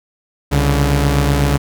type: tone pair together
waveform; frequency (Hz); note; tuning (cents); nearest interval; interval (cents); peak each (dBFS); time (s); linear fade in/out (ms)
sawtooth; 67.38 / 142.9; C#2 / D3; -49 / -47; octave + minor second; 1302; -11; 0.51-1.58; 20
effects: none